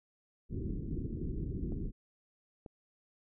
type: low-pass noise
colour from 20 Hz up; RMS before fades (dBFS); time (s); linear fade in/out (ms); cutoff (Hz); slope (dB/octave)
pink; -37; 0.49-1.92; 50; 380; 48
type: clicks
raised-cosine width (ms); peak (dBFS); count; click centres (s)
2; -33; 2; 1.722 / 2.662
effects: none